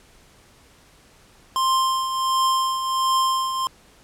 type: tone with tremolo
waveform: square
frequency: 1050 Hz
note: C6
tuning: 6 cents sharp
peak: -17 dBFS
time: 1.56-3.67 s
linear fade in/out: 0 ms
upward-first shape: triangle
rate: 1.4 Hz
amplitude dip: 60%
effects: pink hiss -53 dBFS RMS until 4.03 s + low-pass 11000 Hz 12 dB/octave